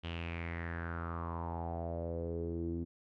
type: tone with low-pass filter sweep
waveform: sawtooth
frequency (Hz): 84.2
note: E2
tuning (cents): +37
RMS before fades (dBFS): -39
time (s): 0.03-2.85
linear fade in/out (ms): 20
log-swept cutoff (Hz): 3100 to 290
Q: 5.7
effects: none